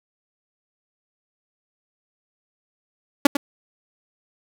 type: tone with echo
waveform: sawtooth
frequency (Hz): 283.6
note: C#4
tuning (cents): +40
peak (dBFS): -4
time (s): 3.25-3.27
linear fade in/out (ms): 5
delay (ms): 100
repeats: 1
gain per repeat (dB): -11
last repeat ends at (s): 3.37
effects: none